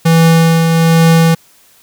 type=tone with tremolo; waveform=square; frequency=164.5 Hz; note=E3; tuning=3 cents flat; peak=-5 dBFS; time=0.05-1.35 s; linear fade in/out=10 ms; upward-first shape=triangle; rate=1.2 Hz; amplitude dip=40%; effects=white hiss -47 dBFS RMS until 1.82 s